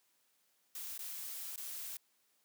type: noise with dropouts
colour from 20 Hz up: blue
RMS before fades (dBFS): -44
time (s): 0.75-1.97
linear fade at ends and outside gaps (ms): 2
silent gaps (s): 0.978-0.991 / 1.56-1.577
effects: white hiss -75 dBFS RMS until 2.44 s + high-pass 150 Hz 12 dB/octave